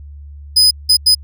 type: tone bursts at uneven times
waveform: 40% pulse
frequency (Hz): 5010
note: D#8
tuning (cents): +11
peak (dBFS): -6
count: 3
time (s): 0.56-0.71 / 0.89-0.97 / 1.06-1.15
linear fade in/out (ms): 10
effects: added 72 Hz sine -31 dBFS peak until 1.23 s